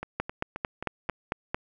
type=two click trains; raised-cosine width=0.5 ms; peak=-12 / -19 dBFS; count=7 / 5; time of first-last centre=0.2-1.545 / 0.03-1.091 s; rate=4.46 / 3.77 Hz; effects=none